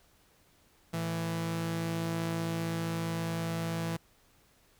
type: tone pair together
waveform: sawtooth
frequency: 110.6 / 165.71 Hz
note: A2 / E3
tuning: +9 / +9 cents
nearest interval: perfect fifth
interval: 700 cents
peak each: -35 / -28 dBFS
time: 0.93-3.97 s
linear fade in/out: 10 ms
effects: pink hiss -65 dBFS RMS until 4.79 s